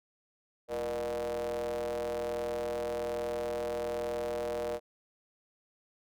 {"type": "ring-modulated tone", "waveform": "square", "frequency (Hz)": 64.8, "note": "C2", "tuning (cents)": -16, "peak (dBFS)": -30, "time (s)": [0.68, 4.8], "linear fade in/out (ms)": 50, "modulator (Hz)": 539, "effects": []}